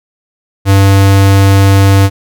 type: tone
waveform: square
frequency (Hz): 98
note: G2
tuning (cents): 0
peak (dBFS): -4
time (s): 0.65-2.1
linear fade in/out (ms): 50
effects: none